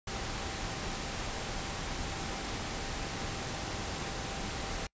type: tone in noise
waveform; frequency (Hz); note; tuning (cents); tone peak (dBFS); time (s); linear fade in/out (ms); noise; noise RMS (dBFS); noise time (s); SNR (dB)
sine; 784; G5; 0; -48; 0.07-4.87; 5; pink; -37; 0.07-4.87; -14
effects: noise-tail reverb RT60 0.1 s tail -26 dB re dry + resampled to 16000 Hz